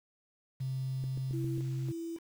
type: tone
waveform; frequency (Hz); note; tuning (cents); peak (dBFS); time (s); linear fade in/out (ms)
sine; 131.6; C3; +10; -32; 0.6-1.92; 10
type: click train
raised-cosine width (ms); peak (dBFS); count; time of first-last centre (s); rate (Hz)
3; -32; 5; 1.04-1.579; 7.42
type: tone with tremolo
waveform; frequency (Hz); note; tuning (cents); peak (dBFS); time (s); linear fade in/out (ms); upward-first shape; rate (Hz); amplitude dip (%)
sine; 332.5; E4; +15; -36; 1.33-2.19; 10; square; 1.8; 65
effects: 9-bit